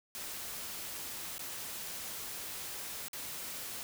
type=noise with dropouts; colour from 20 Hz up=white; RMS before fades=-42 dBFS; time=0.15-3.83 s; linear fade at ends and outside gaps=0 ms; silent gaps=1.381-1.393 / 3.083-3.132 s; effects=none